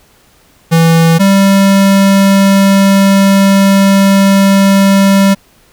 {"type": "tone pair in turn", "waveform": "square", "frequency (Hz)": [164.81, 195.99], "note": ["E3", "G3"], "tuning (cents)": [0, 0], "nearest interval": "minor third", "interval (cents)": 300, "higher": "second", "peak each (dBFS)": -5, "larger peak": "neither", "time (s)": [[0.71, 1.19], [1.19, 5.35]], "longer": "second", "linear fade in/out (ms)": 20, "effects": ["pink hiss -47 dBFS RMS until 5.72 s"]}